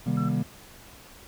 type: chord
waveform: triangle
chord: C minor seventh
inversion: none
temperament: equal with one note detuned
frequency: 130.81 / 155.56 / 196 / 237.8 Hz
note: C3 / Eb3 / G3 / Bb3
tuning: 0 / 0 / 0 / +35 cents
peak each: -27 dBFS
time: 0.06-0.43 s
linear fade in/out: 10 ms
type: tone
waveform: sine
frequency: 1344 Hz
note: E6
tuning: 33 cents sharp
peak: -34 dBFS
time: 0.17-0.29 s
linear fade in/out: 5 ms
effects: pink hiss -49 dBFS RMS until 1.27 s